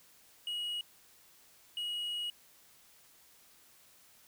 triangle tone bursts at uneven times, 2900 Hz, F#7, 35 cents flat, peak -33 dBFS, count 2, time 0.47-0.81 / 1.77-2.3 s, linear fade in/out 2 ms, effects white hiss -62 dBFS RMS until 4.27 s

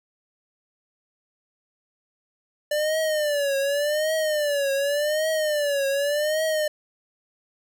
square tone with vibrato, 590 Hz, D5, 8 cents sharp, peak -22 dBFS, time 2.71-6.68 s, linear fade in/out 5 ms, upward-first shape triangle, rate 0.87 Hz, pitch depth 140 cents each way, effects none

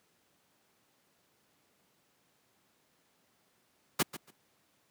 pink noise with echo, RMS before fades -26 dBFS, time 3.99-4.03 s, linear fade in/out 10 ms, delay 140 ms, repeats 2, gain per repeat -15 dB, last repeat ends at 4.31 s, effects pink hiss -71 dBFS RMS until 4.9 s + high-pass 150 Hz 12 dB/octave

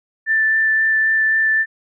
sine tone with vibrato, 1768 Hz, A6, 8 cents sharp, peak -13 dBFS, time 0.26-1.66 s, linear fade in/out 50 ms, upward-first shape sine, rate 3.8 Hz, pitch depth 8 cents each way, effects none

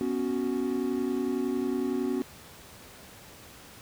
triangle chord, B suspended second, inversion none, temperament just, 246.9 / 277.8 / 370.4 Hz, B3 / C#4 / F#4, 0 / +4 / +2 cents, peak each -29 dBFS, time 0.01-2.22 s, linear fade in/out 0 ms, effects pink hiss -49 dBFS RMS until 3.81 s + high-pass 60 Hz 12 dB/octave

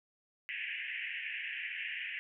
pink band-pass noise, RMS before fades -40 dBFS, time 0.49-2.19 s, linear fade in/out 0 ms, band 1700 to 2900 Hz, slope 96 dB/octave, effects none

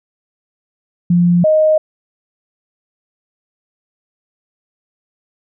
sine tone pair in turn, 174.61 / 622.2 Hz, F3 / D#5, 0 / 0 cents, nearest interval octave + minor seventh, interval 2200 cents, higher second, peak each -8 dBFS, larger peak neither, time 1.1-1.44 / 1.44-1.78 s, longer neither, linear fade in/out 5 ms, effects none

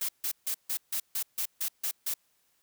blue noise bursts, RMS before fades -31 dBFS, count 10, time 0.01-2.14 s, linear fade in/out 5 ms, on 78 ms, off 150 ms, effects white hiss -71 dBFS RMS until 2.62 s

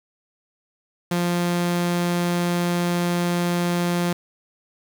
sawtooth tone, 174.61 Hz, F3, in tune, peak -16 dBFS, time 1.11-4.13 s, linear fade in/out 5 ms, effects 7-bit

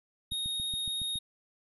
square tone with vibrato, 3729 Hz, A#7, in tune, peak -32 dBFS, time 0.31-1.19 s, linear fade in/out 10 ms, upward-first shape triangle, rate 17 Hz, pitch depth 9 cents each way
click train, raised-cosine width 5 ms, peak -32 dBFS, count 7, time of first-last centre 0.32-1.157 s, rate 7.17 Hz
effects none

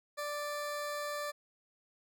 20% pulse tone, 587.3 Hz, D5, in tune, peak -31 dBFS, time 0.17-1.32 s, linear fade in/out 20 ms, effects none

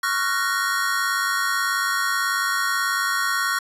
square chord, Gb major seventh, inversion second, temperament equal with one note detuned, 1108.7 / 1381.7 / 1480 / 1864.7 Hz, Db6 / F6 / Gb6 / Bb6, 0 / -19 / 0 / 0 cents, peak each -27 dBFS, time 0.03-3.59 s, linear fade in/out 5 ms, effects resampled to 32000 Hz

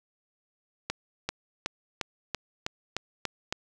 accelerating click train, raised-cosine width 0.2 ms, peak -12 dBFS, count 9, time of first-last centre 0.9-3.525 s, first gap 390 ms, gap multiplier 0.95, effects none

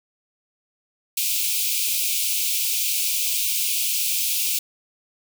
white high-pass noise, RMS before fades -23 dBFS, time 1.17-4.59 s, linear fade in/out 5 ms, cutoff 2300 Hz, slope 96 dB/octave, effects none

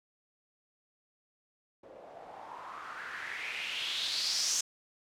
blue noise with low-pass filter sweep, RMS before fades -37 dBFS, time 1.83-4.61 s, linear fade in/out 5 ms, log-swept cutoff 490 to 6400 Hz, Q 4.2, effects none

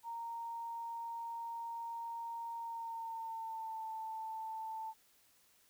sine tone with pitch glide, 927 to 885.1 Hz, A#5 to A5, -10 to +10 cents, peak -40 dBFS, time 0.03-4.94 s, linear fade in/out 50 ms, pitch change -80 cents, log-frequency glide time 2.57-3.86 s, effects white hiss -69 dBFS RMS until 5.69 s

